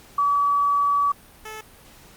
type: tone pair in turn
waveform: sine / 10% pulse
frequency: 1143 / 434.1 Hz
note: D6 / A4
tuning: -47 / -23 cents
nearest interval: octave + perfect fourth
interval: 1676 cents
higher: first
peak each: -17 / -26 dBFS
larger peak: first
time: 0.18-1.12 / 1.45-1.61 s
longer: first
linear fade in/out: 5 ms
effects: pink hiss -49 dBFS RMS until 2.16 s + Opus 48 kbps